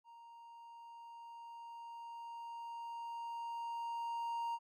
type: tone with level ramp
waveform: triangle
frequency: 932.3 Hz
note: A#5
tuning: in tune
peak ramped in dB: -53 to -34 dBFS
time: 0.04-4.59 s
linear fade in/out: 50 ms
effects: none